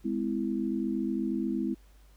sine chord, Ab augmented, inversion none, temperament equal with one note detuned, 207.7 / 256.1 / 329.6 Hz, Ab3 / C4 / E4, 0 / -37 / 0 cents, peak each -32 dBFS, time 0.04-1.75 s, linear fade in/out 20 ms, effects added 50 Hz sine -54 dBFS peak until 2.16 s + pink hiss -65 dBFS RMS until 2.16 s

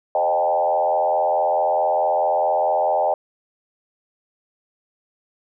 sine tone with frequency modulation, 698.5 Hz, F5, in tune, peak -16 dBFS, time 0.15-3.14 s, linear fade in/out 2 ms, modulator 84.6 Hz, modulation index 1.9, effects none

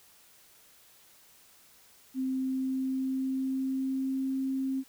sine tone with pitch glide, 261.6 to 266.2 Hz, C4 to C4, 0 to +30 cents, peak -28 dBFS, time 2.14-4.84 s, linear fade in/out 50 ms, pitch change +30 cents, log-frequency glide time 2.25-4.29 s, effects white hiss -59 dBFS RMS until 4.88 s

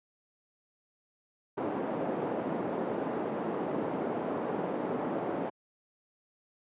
pink band-pass noise, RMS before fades -33 dBFS, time 1.57-5.5 s, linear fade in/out 10 ms, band 240 to 680 Hz, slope 12 dB/octave, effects high-pass 150 Hz 12 dB/octave + resampled to 8000 Hz

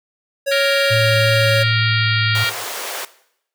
square tone, 554.4 Hz, C#5, in tune, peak -17 dBFS, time 0.46-1.64 s, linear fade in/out 20 ms
harmonic tone, 466.2 Hz, A#4, in tune, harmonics 3 / 4 / 5 / 6 / 7 / 8 / 9 / 10, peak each -23 / -24 / -25 / -26 / -26 / -27 / -28 / -28 dBFS, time 0.51-2.5 s, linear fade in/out 10 ms
sine tone with pitch glide, 112.1 to 109.41 Hz, A2 to A2, +33 to -9 cents, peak -17 dBFS, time 0.9-2.45 s, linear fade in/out 20 ms, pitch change -42 cents, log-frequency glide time 1.72-2.3 s
pink high-pass noise, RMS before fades -27 dBFS, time 2.35-3.05 s, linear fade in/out 2 ms, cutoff 460 Hz, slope 24 dB/octave
effects noise-tail reverb RT60 0.7 s tail -17 dB re dry

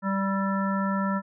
harmonic tone with a mistuned harmonic, 195.2 Hz, G3, 7 cents flat, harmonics 1 / 3 / 5 / 7 / 9, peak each -25 / -34 / -32 / -32 / -37 dBFS, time 0.02-1.22 s, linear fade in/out 50 ms, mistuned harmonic 7, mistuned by -31 cents, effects none

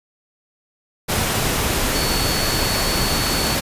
sine tone in noise, 4435 Hz, C#8, in tune, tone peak -25 dBFS, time 1.94-3.57 s, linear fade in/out 20 ms, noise pink, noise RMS -20 dBFS, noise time 1.08-3.61 s, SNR -8 dB, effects resampled to 32000 Hz

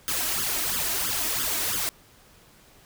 white noise with flanger, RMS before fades -27 dBFS, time 0.08-1.89 s, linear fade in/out 0 ms, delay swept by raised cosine 0.6 to 3.2 ms, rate 3 Hz, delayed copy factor +1, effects pink hiss -55 dBFS RMS until 2.85 s

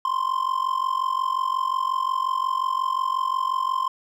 triangle tone with amplitude modulation, 1046.5 Hz, C6, in tune, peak -16 dBFS, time 0.05-3.88 s, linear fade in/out 2 ms, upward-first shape sine, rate 45.6 Hz, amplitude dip 85%, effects none

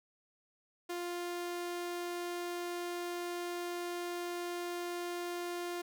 sawtooth tone, 350.1 Hz, F4, 4 cents sharp, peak -33 dBFS, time 0.89-5.82 s, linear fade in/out 10 ms, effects none

